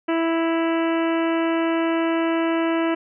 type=harmonic tone with a mistuned harmonic; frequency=329.6 Hz; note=E4; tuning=in tune; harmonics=1 / 2 / 3 / 4 / 5 / 6 / 7 / 8 / 9; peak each=-20 / -26 / -30 / -32 / -34 / -36 / -37 / -38 / -39 dBFS; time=0.08-2.95 s; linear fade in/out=10 ms; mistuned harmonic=8; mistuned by=+15 cents; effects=none